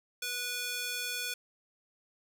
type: tone with high-pass filter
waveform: square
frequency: 490 Hz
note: B4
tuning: 14 cents flat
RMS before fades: -36 dBFS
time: 0.22-1.34 s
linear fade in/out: 5 ms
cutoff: 2300 Hz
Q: 0.86
effects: none